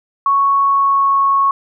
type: tone with pitch glide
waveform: sine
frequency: 1108.7 to 1102.3 Hz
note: C#6 to C#6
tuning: 0 to -10 cents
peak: -10 dBFS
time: 0.26-1.51 s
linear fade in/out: 2 ms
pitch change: -10 cents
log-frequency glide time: 0.61-1.19 s
effects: none